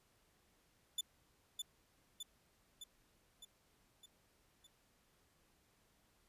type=tone with echo; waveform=sawtooth; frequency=3501 Hz; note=A7; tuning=9 cents flat; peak=-33 dBFS; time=0.98-1.01 s; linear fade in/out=5 ms; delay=610 ms; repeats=6; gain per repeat=-4 dB; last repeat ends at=4.67 s; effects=pink hiss -74 dBFS RMS until 6.28 s + resampled to 32000 Hz